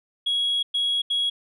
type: tone bursts at uneven times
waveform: sine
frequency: 3322 Hz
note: G#7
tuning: in tune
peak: -19 dBFS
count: 3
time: 0.26-0.63 / 0.74-1.02 / 1.1-1.3 s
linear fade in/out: 10 ms
effects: tanh soft clip ceiling -18 dBFS